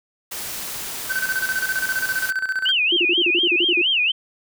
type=noise; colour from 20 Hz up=white; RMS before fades=-30 dBFS; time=0.31-2.31 s; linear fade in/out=10 ms
type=tone with tremolo; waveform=triangle; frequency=1533 Hz; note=G6; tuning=39 cents flat; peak=-17 dBFS; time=1.09-2.72 s; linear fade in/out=20 ms; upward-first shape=square; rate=15 Hz; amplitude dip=70%
type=tone with vibrato; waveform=sine; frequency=2806 Hz; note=F7; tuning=8 cents sharp; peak=-16 dBFS; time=2.65-4.12 s; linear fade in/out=10 ms; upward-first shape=sine; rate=4.2 Hz; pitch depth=240 cents each way
type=tone bursts; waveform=sine; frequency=349.2 Hz; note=F4; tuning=in tune; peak=-20 dBFS; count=11; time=2.92-3.817 s; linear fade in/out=5 ms; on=47 ms; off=38 ms
effects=none